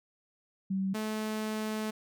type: tone pair in turn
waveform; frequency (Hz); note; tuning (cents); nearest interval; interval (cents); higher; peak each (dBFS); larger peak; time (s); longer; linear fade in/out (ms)
sine / sawtooth; 191.9 / 216.3; G3 / A3; -37 / -29; major second; 208; second; -28; neither; 0.7-0.94 / 0.94-1.91; second; 10
effects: none